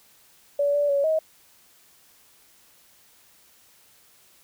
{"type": "tone with pitch steps", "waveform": "sine", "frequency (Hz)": [572, 580, 562, 633], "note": ["D5", "D5", "C#5", "D#5"], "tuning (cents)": [-46, -22, 24, 30], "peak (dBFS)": -19, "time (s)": [0.59, 1.19], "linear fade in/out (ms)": 5, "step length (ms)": 150, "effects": ["white hiss -57 dBFS RMS until 4.43 s"]}